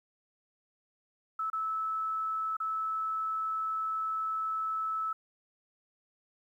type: tone with dropouts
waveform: sine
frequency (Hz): 1306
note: E6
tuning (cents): -17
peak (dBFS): -30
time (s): 1.39-5.13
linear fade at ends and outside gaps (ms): 5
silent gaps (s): 1.501-1.53 / 2.568-2.601
effects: 11-bit